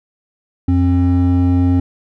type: tone pair together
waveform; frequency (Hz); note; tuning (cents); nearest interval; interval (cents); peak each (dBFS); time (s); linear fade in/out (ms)
triangle; 89 / 267.2; F2 / C4; +33 / +36; octave + perfect fifth; 1903; -10; 0.68-1.8; 5
effects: tanh soft clip ceiling -4 dBFS